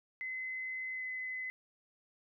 sine tone with pitch glide, 2042 to 2028 Hz, C7 to B6, -43 to +45 cents, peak -37 dBFS, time 0.21-1.5 s, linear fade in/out 0 ms, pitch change -12 cents, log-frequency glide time 0.93-1.03 s, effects none

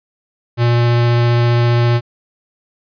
square tone with vibrato, 119.2 Hz, A#2, 39 cents sharp, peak -11 dBFS, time 0.57-2.01 s, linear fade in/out 50 ms, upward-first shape triangle, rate 15 Hz, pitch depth 8 cents each way, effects resampled to 11025 Hz

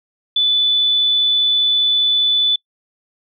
sine tone, 3485 Hz, A7, 17 cents flat, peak -12 dBFS, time 0.36-2.56 s, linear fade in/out 5 ms, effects noise-tail reverb RT60 0.1 s tail -25 dB re dry

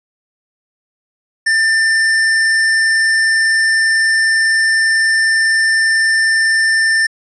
triangle tone with hard clipping, 1789 Hz, A6, 28 cents sharp, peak -12 dBFS, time 1.46-7.07 s, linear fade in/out 10 ms, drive 18 dB, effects resampled to 22050 Hz

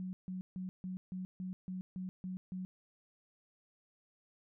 sine tone bursts, 185 Hz, F#3, in tune, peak -38 dBFS, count 10, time 0-2.65 s, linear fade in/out 0 ms, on 130 ms, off 150 ms, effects none

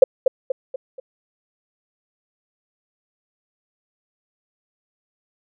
sine tone with echo, 523.3 Hz, C5, in tune, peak -3 dBFS, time 0.02-0.04 s, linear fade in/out 5 ms, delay 240 ms, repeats 4, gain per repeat -7 dB, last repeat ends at 1 s, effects none

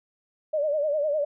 sine tone with vibrato, 596 Hz, D5, 25 cents sharp, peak -22 dBFS, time 0.53-1.25 s, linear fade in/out 10 ms, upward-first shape sine, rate 9.9 Hz, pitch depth 91 cents each way, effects none

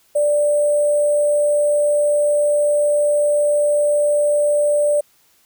sine tone with sample-and-hold, 587.3 Hz, D5, in tune, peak -13 dBFS, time 0.15-5.01 s, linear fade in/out 10 ms, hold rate 8820 Hz, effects white hiss -57 dBFS RMS until 5.45 s

